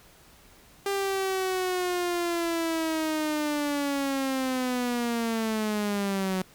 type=linear sweep; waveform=sawtooth; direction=down; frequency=398.6 to 185 Hz; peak=-22 dBFS; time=0.86-6.42 s; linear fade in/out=2 ms; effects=pink hiss -55 dBFS RMS until 6.54 s